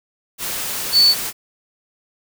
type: tone in noise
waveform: sine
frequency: 4473 Hz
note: C#8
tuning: 15 cents sharp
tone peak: -9 dBFS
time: 0.92-1.15 s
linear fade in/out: 50 ms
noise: white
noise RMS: -25 dBFS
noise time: 0.38-1.33 s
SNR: +13 dB
effects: none